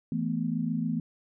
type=chord; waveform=sine; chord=E suspended fourth; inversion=none; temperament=equal; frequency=164.81 / 220 / 246.9 Hz; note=E3 / A3 / B3; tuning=0 / 0 / 0 cents; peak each=-31 dBFS; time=0.12-1 s; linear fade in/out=2 ms; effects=none